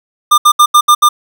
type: tone bursts at uneven times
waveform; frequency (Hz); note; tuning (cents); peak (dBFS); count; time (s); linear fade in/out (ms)
square; 1200; D6; +37; -4; 6; 0.31-0.38 / 0.45-0.52 / 0.59-0.66 / 0.74-0.81 / 0.88-0.95 / 1.02-1.09; 10
effects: none